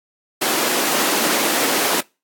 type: high-pass noise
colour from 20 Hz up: pink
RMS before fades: -19 dBFS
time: 0.41-2.01 s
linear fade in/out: 10 ms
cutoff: 250 Hz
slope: 24 dB/octave
effects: noise-tail reverb RT60 0.3 s tail -26 dB re dry + AAC 64 kbps